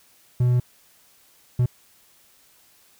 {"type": "tone bursts at uneven times", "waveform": "triangle", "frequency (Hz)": 123.47, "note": "B2", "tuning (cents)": 0, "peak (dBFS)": -14, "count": 2, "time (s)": [[0.4, 0.6], [1.59, 1.66]], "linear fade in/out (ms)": 5, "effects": ["white hiss -57 dBFS RMS until 2.99 s"]}